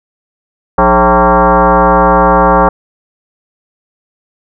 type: tone with frequency modulation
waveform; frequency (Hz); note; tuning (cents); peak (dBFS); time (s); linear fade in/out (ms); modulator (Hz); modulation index
sine; 180; F#3; -47; -4; 0.78-2.69; 5; 240; 4.6
effects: none